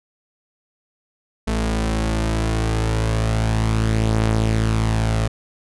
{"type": "tone pair together", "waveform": "sawtooth", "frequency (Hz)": [55.09, 110], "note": ["A1", "A2"], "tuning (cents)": [3, 0], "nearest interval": "octave", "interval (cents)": 1197, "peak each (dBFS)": [-16, -17], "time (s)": [1.47, 5.28], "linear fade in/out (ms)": 10, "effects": ["resampled to 24000 Hz"]}